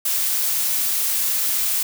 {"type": "noise", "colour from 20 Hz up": "blue", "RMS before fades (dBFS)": -21, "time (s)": [0.05, 1.83], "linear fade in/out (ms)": 5, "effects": []}